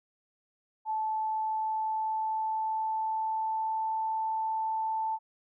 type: tone with pitch glide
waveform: sine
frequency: 872 to 882.6 Hz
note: A5 to A5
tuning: -16 to +5 cents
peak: -28 dBFS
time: 0.85-5.19 s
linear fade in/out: 50 ms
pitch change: +21 cents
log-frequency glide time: 1.1-3.93 s
effects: none